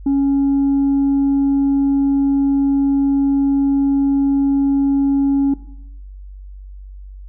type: tone with tanh clipping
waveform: sine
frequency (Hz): 277.2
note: C#4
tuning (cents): 0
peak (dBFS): -13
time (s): 0.06-5.54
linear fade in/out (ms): 5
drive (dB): 1
effects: noise-tail reverb RT60 0.8 s tail -18 dB re dry + added 48 Hz sine -32 dBFS peak until 7.28 s